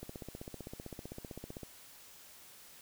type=click train; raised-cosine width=2 ms; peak=-30 dBFS; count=26; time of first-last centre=0.03-1.633 s; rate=15.6 Hz; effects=white hiss -56 dBFS RMS until 2.81 s